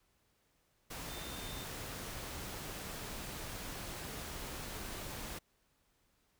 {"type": "tone in noise", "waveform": "sine", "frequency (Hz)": 3603, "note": "A7", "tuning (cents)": 40, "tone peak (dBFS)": -51, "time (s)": [1.09, 1.65], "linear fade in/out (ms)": 10, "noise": "pink", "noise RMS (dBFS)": -44, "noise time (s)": [0.9, 5.39], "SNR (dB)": -10, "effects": ["pink hiss -75 dBFS RMS until 6.39 s"]}